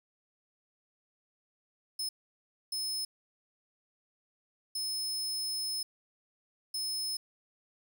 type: tone bursts at uneven times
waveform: sawtooth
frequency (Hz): 5200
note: E8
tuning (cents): -24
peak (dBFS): -30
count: 4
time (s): 1.99-2.09 / 2.72-3.05 / 4.75-5.83 / 6.74-7.17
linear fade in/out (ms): 5
effects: none

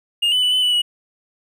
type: tone with pitch steps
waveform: triangle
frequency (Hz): 2835 / 3002 / 2972 / 3022 / 2965 / 2924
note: F7 / F#7 / F#7 / F#7 / F#7 / F#7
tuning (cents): +25 / +24 / +7 / +36 / +3 / -21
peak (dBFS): -13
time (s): 0.22-0.82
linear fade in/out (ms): 10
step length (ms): 100
effects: none

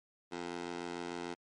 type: tone with high-pass filter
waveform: 15% pulse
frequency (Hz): 86.7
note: F2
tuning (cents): -12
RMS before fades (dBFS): -41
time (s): 0.31-1.35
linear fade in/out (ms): 20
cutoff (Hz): 370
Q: 1.2
effects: low-pass 7000 Hz 12 dB/octave + MP3 48 kbps

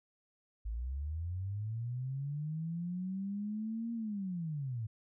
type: linear two-way sweep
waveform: sine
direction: up then down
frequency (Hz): 51.6 to 234.2 to 105.8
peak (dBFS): -35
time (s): 0.65-4.87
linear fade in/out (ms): 10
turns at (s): 3.93
effects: none

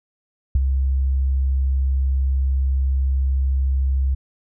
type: tone with ADSR envelope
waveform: sine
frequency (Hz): 66.7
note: C2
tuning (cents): +34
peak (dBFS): -11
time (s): 0.55-4.15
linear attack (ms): 4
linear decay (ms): 27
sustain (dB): -5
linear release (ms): 12
effects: none

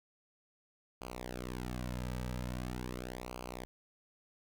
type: tone with flanger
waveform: sawtooth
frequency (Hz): 61.9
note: B1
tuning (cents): +5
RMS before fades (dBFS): -41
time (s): 1.01-3.65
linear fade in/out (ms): 0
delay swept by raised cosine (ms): 0.54 to 2.84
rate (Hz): 0.42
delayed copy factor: -0.85
effects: none

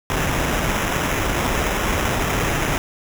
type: noise with sample-and-hold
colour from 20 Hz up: pink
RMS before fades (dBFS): -21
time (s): 0.1-2.78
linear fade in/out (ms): 0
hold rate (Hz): 4410
effects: none

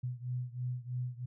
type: beating tone pair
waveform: sine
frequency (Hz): 123.47 / 126.57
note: B2 / B2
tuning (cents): 0 / +43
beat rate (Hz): 3.1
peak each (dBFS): -37 / -39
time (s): 0.03-1.26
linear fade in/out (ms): 10
effects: none

